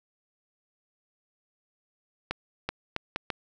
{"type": "accelerating click train", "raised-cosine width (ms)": 0.3, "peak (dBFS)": -13, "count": 5, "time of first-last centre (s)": [2.31, 3.302], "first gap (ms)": 380, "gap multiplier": 0.72, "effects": []}